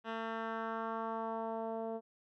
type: tone with low-pass filter sweep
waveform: 10% pulse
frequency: 225 Hz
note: A3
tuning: 39 cents sharp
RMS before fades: -39 dBFS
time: 0.04-2.01 s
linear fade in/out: 50 ms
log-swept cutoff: 2400 to 570 Hz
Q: 1.8
effects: none